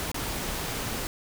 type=noise with dropouts; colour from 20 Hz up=pink; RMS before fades=-32 dBFS; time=0-1.07 s; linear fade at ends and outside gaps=0 ms; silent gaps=0.116-0.144 s; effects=none